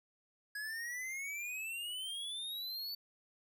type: exponential sweep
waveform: square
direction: up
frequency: 1661.2 to 4527 Hz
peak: -40 dBFS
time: 0.55-2.95 s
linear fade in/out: 5 ms
effects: none